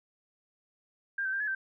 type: tone with pitch steps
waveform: sine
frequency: 1598 / 1540 / 1589 / 1701 / 1560 Hz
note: G6 / G6 / G6 / G#6 / G6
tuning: +33 / -31 / +23 / +41 / -9 cents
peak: -29 dBFS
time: 1.18-1.55 s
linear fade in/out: 5 ms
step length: 74 ms
effects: none